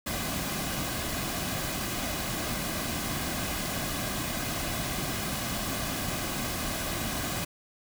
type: noise with comb filter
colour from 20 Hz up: pink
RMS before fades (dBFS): -32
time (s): 0.06-7.45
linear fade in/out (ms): 10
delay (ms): 2.2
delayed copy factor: -0.5
effects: none